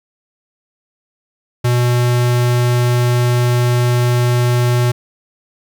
square tone, 122.1 Hz, B2, 19 cents flat, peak -12 dBFS, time 1.64-4.92 s, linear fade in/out 10 ms, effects 9-bit

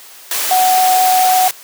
sine tone in noise, 742 Hz, F#5, 5 cents sharp, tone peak -9 dBFS, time 0.51-1.48 s, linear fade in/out 2 ms, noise white, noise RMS -18 dBFS, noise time 0.31-1.51 s, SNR +6 dB, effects white hiss -38 dBFS RMS until 1.63 s + high-pass 400 Hz 12 dB/octave

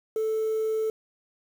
sine tone, 438.9 Hz, A4, 4 cents flat, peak -22 dBFS, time 0.16-0.9 s, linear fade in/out 2 ms, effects tanh soft clip ceiling -22 dBFS + 8-bit

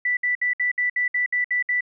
sine tone bursts, 1974 Hz, B6, 1 cent flat, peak -19 dBFS, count 10, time 0.05-1.808 s, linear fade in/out 5 ms, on 120 ms, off 62 ms, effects none

